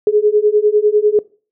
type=beating tone pair; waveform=sine; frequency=415.3 / 425.3 Hz; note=G#4 / G#4; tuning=0 / +41 cents; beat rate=10 Hz; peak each=-13 / -12 dBFS; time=0.07-1.19 s; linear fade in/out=2 ms; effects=noise-tail reverb RT60 0.4 s tail -22 dB re dry